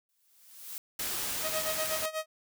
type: noise with exponential growth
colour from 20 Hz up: blue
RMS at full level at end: -38 dBFS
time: 0.09-0.78 s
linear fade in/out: 1 ms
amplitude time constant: 150 ms
type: noise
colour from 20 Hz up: white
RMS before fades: -34 dBFS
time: 0.99-2.06 s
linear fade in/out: 5 ms
type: tone with tremolo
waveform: sawtooth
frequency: 630 Hz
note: D#5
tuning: 21 cents sharp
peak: -26 dBFS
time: 1.42-2.26 s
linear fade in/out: 50 ms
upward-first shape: sine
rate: 8.2 Hz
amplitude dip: 85%
effects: none